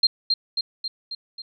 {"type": "tone with echo", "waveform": "sine", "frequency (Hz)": 4186, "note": "C8", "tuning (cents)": 0, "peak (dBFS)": -13, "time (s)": [0.03, 0.07], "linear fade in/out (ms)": 5, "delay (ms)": 270, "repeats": 5, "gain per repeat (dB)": -4, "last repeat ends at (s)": 1.42, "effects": []}